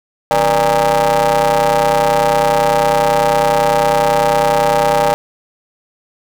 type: ring-modulated tone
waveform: 30% pulse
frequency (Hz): 110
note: A2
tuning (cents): 0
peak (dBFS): -5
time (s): 0.31-5.14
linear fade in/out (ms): 0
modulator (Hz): 699
effects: none